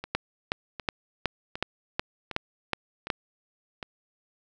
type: two click trains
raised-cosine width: 0.3 ms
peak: -9 / -19 dBFS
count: 9 / 6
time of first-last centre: 0.15-3.102 / 0.04-3.828 s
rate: 2.71 / 1.32 Hz
effects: none